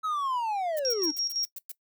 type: linear sweep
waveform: triangle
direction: down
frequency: 1300 to 282.5 Hz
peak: -25 dBFS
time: 0.03-1.12 s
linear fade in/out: 20 ms
type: noise bursts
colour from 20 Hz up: violet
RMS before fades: -38 dBFS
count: 8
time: 0.77-1.716 s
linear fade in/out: 0 ms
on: 22 ms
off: 110 ms
type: tone with tremolo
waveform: sine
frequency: 5588 Hz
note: F8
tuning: in tune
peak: -26 dBFS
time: 0.85-1.45 s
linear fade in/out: 0 ms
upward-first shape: square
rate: 5.9 Hz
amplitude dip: 65%
effects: noise-tail reverb RT60 0.1 s tail -19 dB re dry